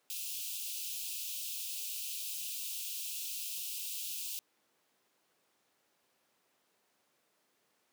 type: high-pass noise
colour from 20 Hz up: white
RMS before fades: -40 dBFS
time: 0.1-4.39 s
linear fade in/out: 0 ms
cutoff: 2500 Hz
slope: 96 dB/octave
effects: pink hiss -74 dBFS RMS until 7.92 s + high-pass 300 Hz 12 dB/octave